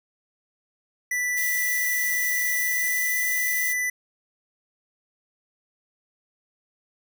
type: tone with pitch glide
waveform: square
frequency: 1975.5 to 1989.2 Hz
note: B6 to B6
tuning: 0 to +12 cents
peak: -24 dBFS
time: 1.11-3.9 s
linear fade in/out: 5 ms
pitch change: +12 cents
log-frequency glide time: 2.51-3.11 s
type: noise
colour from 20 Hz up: violet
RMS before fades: -30 dBFS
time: 1.36-3.74 s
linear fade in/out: 20 ms
effects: none